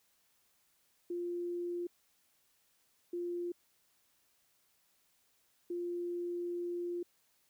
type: tone bursts at uneven times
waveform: sine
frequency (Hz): 349.2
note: F4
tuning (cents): 0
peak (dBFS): -35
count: 3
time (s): 1.1-1.87 / 3.13-3.52 / 5.7-7.03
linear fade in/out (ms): 5
effects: white hiss -73 dBFS RMS until 7.49 s